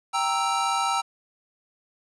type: chord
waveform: square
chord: E diminished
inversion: first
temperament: equal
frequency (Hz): 784 / 932.3 / 1318.5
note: G5 / Bb5 / E6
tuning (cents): 0 / 0 / 0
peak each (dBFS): -28 / -28 / -27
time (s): 0.13-1.02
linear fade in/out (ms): 20
effects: resampled to 22050 Hz + 9-bit